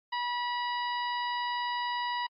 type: harmonic tone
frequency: 971 Hz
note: B5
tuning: 30 cents flat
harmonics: 1 / 2 / 3 / 4 / 5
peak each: -31 / -37 / -41 / -43 / -45 dBFS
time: 0.12-2.27 s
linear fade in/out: 10 ms
effects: AAC 48 kbps